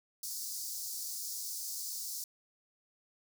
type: high-pass noise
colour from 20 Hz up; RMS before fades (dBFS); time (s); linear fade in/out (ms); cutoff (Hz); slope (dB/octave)
pink; -40; 0.23-2.24; 2; 4700; 48
effects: none